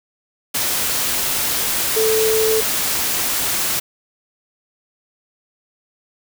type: tone in noise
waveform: sine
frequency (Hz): 440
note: A4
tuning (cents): 0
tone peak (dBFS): -15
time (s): 1.96-2.61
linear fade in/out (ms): 10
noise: white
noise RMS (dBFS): -20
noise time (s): 0.54-3.8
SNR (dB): +2
effects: none